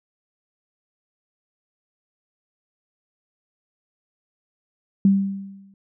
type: tone with exponential decay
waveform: sine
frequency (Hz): 196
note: G3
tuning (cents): 0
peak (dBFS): -10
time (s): 5.05-5.74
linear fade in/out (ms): 2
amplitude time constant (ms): 150
effects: none